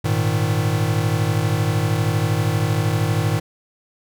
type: chord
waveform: square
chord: Ab suspended second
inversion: none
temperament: equal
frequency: 103.83 / 116.54 / 155.56 Hz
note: Ab2 / Bb2 / Eb3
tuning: 0 / 0 / 0 cents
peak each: -22 / -23 / -23 dBFS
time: 0.04-3.4 s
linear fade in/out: 10 ms
effects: none